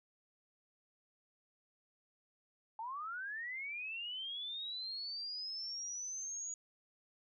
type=linear sweep; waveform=sine; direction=up; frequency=863 to 6800 Hz; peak=-40 dBFS; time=2.79-6.54 s; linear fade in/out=2 ms; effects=none